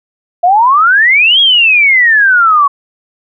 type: exponential two-way sweep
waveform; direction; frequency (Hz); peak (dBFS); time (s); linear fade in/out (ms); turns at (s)
sine; up then down; 680 to 3333 to 1105; -4; 0.43-2.68; 10; 1.4
effects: none